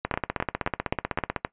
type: two click trains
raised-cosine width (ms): 0.5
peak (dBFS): -9 / -10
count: 6 / 22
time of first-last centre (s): 0.14-1.449 / 0.05-1.363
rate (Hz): 3.82 / 16
effects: noise-tail reverb RT60 0.1 s tail -19 dB re dry + resampled to 8000 Hz